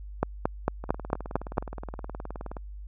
two click trains, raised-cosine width 1 ms, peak -9 / -23 dBFS, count 7 / 34, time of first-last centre 0.23-1.581 / 0.84-2.568 s, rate 4.44 / 19.1 Hz, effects added 50 Hz sine -38 dBFS peak until 2.87 s

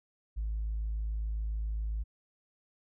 triangle tone with tanh clipping, 53.6 Hz, A1, 45 cents flat, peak -31 dBFS, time 0.36-2.04 s, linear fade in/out 20 ms, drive 5 dB, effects none

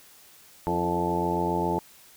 harmonic tone with a mistuned harmonic, 87.31 Hz, F2, in tune, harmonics 1 / 2 / 3 / 4 / 5 / 6 / 7 / 8 / 9 / 10, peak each -37 / -31 / -37 / -30 / -32 / -38 / -36 / -38 / -37 / -28 dBFS, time 0.67-1.79 s, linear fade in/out 0 ms, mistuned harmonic 4, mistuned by -40 cents, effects white hiss -53 dBFS RMS until 2.16 s

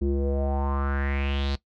square tone with low-pass filter sweep, 69.4 Hz, C#2, 3 cents sharp, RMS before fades -26 dBFS, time 0.01-1.56 s, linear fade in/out 10 ms, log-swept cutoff 310 to 4400 Hz, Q 5, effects noise-tail reverb RT60 0.1 s tail -18 dB re dry

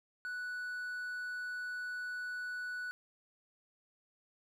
triangle tone, 1480 Hz, F#6, in tune, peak -36 dBFS, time 0.25-2.91 s, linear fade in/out 0 ms, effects none

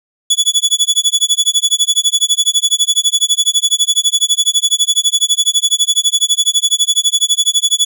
25% pulse tone with tremolo, 3414 Hz, G#7, 47 cents sharp, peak -3 dBFS, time 0.3-7.85 s, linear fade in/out 5 ms, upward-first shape sine, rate 12 Hz, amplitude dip 100%, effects none

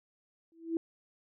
sine tone with exponential growth, 329.6 Hz, E4, in tune, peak -25 dBFS, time 0.52-0.77 s, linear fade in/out 1 ms, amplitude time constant 54 ms, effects none

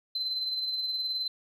sine tone with tremolo, 4067 Hz, C8, 50 cents flat, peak -26 dBFS, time 0.15-1.28 s, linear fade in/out 5 ms, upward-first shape sine, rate 19 Hz, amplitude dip 45%, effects tanh soft clip ceiling -24 dBFS

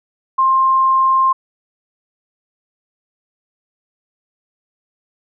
sine tone, 1057 Hz, C6, 17 cents sharp, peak -10 dBFS, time 0.38-1.33 s, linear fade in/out 10 ms, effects none

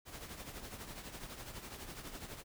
pink noise with tremolo, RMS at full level -45 dBFS, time 0.05-2.44 s, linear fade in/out 50 ms, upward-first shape triangle, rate 12 Hz, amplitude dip 65%, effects none

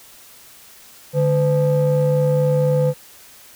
triangle ring-modulated tone, 179.5 Hz, F3, 48 cents sharp, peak -9 dBFS, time 1.13-2.94 s, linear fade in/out 50 ms, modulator 327 Hz, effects white hiss -45 dBFS RMS until 3.55 s

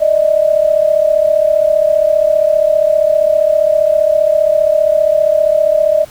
sine tone pair together, 597 / 632.1 Hz, D5 / D#5, +28 / +27 cents, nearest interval minor second, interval 99 cents, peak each -11 dBFS, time 0-6.05 s, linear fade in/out 20 ms, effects pink hiss -39 dBFS RMS until 6.1 s

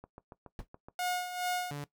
click train, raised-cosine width 1 ms, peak -33 dBFS, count 7, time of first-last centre 0.04-0.885 s, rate 7.1 Hz
brown noise with exponential decay, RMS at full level -35 dBFS, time 0.59-0.67 s, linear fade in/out 1 ms, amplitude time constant 16 ms
sawtooth tone with tremolo, 721 Hz, F#5, 45 cents flat, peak -26 dBFS, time 0.99-1.71 s, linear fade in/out 2 ms, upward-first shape sine, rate 2.4 Hz, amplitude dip 65%
sawtooth tone, 144.5 Hz, D3, 28 cents flat, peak -33 dBFS, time 1.71-1.84 s, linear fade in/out 2 ms
effects noise-tail reverb RT60 0.1 s tail -17 dB re dry

